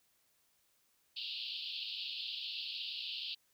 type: band-pass noise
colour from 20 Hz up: pink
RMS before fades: -42 dBFS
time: 1.16-3.35 s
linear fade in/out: 10 ms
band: 2700 to 4700 Hz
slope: 96 dB/octave
effects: white hiss -74 dBFS RMS until 3.53 s